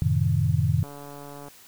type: chord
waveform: sine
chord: F# diminished seventh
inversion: none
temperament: equal with one note detuned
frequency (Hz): 90.86 / 110 / 130.81 / 155.56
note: F#2 / A2 / C3 / Eb3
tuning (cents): -31 / 0 / 0 / 0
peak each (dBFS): -25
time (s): 0.02-0.83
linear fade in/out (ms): 0
type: click train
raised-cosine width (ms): 1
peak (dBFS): -28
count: 93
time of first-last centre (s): 0.84-1.483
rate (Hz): 143
effects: white hiss -51 dBFS RMS until 1.67 s